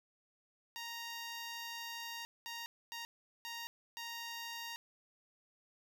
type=tone bursts at uneven times; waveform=10% pulse; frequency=932.3 Hz; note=A#5; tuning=in tune; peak=-34 dBFS; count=5; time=0.76-2.25 / 2.46-2.66 / 2.92-3.05 / 3.45-3.67 / 3.97-4.76 s; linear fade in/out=0 ms; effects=none